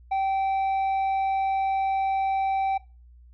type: tone with tanh clipping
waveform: sine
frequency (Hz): 775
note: G5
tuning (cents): -20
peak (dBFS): -23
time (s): 0.11-2.78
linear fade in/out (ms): 10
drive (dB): 5
effects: noise-tail reverb RT60 0.3 s tail -20 dB re dry + added 60 Hz sine -48 dBFS peak until 3.33 s